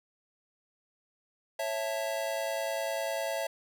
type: chord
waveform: square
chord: A major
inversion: first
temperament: just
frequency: 550 / 660 / 880 Hz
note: C#5 / E5 / A5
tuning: -14 / +2 / 0 cents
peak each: -36 / -34 / -40 dBFS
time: 1.59-3.47 s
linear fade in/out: 5 ms
effects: none